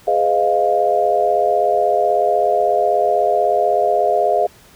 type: chord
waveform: sine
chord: F half-diminished seventh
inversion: first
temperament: equal with one note detuned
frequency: 415.3 / 503.7 / 622.3 / 698.5 Hz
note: Ab4 / Cb5 / Eb5 / F5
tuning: 0 / +34 / 0 / 0 cents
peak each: -20 / -22 / -18 / -16 dBFS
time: 0.07-4.47 s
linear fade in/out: 10 ms
effects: pink hiss -47 dBFS RMS until 4.75 s